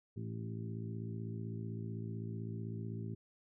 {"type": "harmonic tone with a mistuned harmonic", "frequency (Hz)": 55.8, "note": "A1", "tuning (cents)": 25, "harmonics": [2, 3, 4, 5, 6, 7], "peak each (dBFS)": [-41, -46, -47, -55, -53, -52], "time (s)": [0.16, 3.15], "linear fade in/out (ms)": 10, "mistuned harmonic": 6, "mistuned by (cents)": -25, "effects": []}